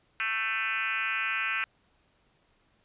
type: tone with frequency modulation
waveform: sine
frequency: 2000 Hz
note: B6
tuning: 21 cents sharp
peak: -27 dBFS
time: 0.2-1.64 s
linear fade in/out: 0 ms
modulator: 224 Hz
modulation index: 3.2
effects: pink hiss -68 dBFS RMS until 2.84 s + resampled to 8000 Hz